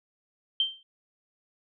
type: tone with exponential decay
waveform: sine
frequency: 3136 Hz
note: G7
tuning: in tune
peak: -19 dBFS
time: 0.6-0.83 s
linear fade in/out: 2 ms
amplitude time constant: 48 ms
effects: none